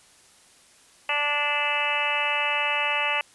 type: harmonic tone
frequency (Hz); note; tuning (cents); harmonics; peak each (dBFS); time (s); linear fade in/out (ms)
292.2; D4; -9; 2 / 3 / 4 / 5 / 6 / 7 / 8 / 9 / 10; -34 / -30 / -32 / -36 / -35 / -30 / -35 / -26 / -32; 1.09-3.21; 2
effects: white hiss -55 dBFS RMS until 3.34 s + resampled to 24000 Hz